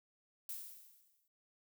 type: noise with exponential decay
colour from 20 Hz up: violet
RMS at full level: -42 dBFS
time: 0.49-1.28 s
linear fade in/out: 2 ms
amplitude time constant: 170 ms
effects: none